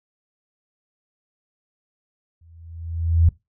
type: tone with exponential growth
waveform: sine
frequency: 83.1 Hz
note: E2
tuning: 15 cents sharp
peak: -10 dBFS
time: 2.41-3.29 s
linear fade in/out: 5 ms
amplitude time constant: 190 ms
effects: noise-tail reverb RT60 0.2 s tail -20 dB re dry